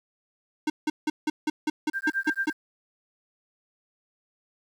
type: tone bursts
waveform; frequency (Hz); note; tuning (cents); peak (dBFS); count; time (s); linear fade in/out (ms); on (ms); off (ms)
square; 305.8; D#4; -30; -23; 10; 0.67-2.5; 5; 30; 170
type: tone with tremolo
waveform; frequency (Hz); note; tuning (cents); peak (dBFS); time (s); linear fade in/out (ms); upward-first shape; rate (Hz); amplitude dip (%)
sine; 1584; G6; +18; -22; 1.93-2.53; 50; sine; 8.9; 100
effects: low-pass 7000 Hz 12 dB/octave + 9-bit